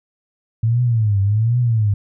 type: tone with vibrato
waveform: sine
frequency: 110 Hz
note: A2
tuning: in tune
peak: -13 dBFS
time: 0.63-1.94 s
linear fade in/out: 5 ms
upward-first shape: triangle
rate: 1.3 Hz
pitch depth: 220 cents each way
effects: none